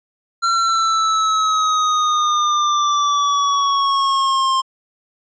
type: exponential sweep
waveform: square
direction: down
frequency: 1367 to 1055 Hz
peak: -15 dBFS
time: 0.42-4.62 s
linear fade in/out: 20 ms
effects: resampled to 16000 Hz